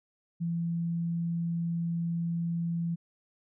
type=tone; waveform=sine; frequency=168.8 Hz; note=E3; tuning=41 cents sharp; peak=-28 dBFS; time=0.4-2.96 s; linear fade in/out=20 ms; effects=none